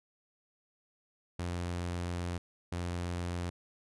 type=tone bursts at uneven times; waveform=sawtooth; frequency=87.6 Hz; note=F2; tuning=6 cents sharp; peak=-30 dBFS; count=2; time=1.39-2.38 / 2.72-3.5 s; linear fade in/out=5 ms; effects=resampled to 24000 Hz